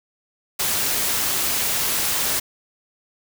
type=noise; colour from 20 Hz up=white; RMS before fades=-22 dBFS; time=0.59-2.4 s; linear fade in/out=10 ms; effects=none